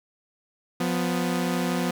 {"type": "tone pair together", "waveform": "sawtooth", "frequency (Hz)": [176.8, 248.6], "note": ["F3", "B3"], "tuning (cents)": [22, 12], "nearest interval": "tritone", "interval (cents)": 590, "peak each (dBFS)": [-22, -23], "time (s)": [0.8, 1.91], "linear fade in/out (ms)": 5, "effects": []}